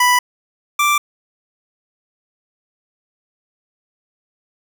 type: tone pair in turn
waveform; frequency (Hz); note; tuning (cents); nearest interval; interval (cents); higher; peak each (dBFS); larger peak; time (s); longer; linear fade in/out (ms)
25% pulse; 987.8 / 1174.7; B5 / D6; 0 / 0; minor third; 300; second; -7 / -9; first; 0-0.19 / 0.79-0.98; neither; 5
effects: none